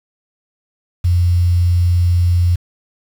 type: tone with quantisation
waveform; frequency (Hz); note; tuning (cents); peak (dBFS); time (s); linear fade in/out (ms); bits
sine; 87.9; F2; +12; -10; 1.04-2.56; 10; 6
effects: none